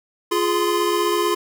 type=tone cluster; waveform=square; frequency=348.9 / 417.8 / 1031 Hz; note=F4 / G#4 / C6; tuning=-2 / +10 / -26 cents; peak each=-22 / -23 / -24 dBFS; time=0.31-1.35 s; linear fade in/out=10 ms; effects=none